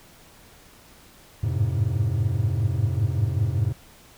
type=tone cluster; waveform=triangle; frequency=89 / 98.9 / 104.5 / 109.5 / 132.2 Hz; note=F2 / G2 / G#2 / A2 / C3; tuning=+33 / +16 / +11 / -8 / +18 cents; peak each=-25 / -32 / -24 / -24 / -25 dBFS; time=1.43-3.73 s; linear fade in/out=10 ms; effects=pink hiss -51 dBFS RMS until 4.17 s